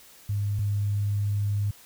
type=tone pair in turn; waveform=sine; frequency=102.2 / 102.2 Hz; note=G#2 / G#2; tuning=-27 / -27 cents; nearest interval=unison; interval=0 cents; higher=neither; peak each=-24 / -23 dBFS; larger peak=second; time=0.29-0.59 / 0.59-1.71 s; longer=second; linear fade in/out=5 ms; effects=white hiss -52 dBFS RMS until 1.85 s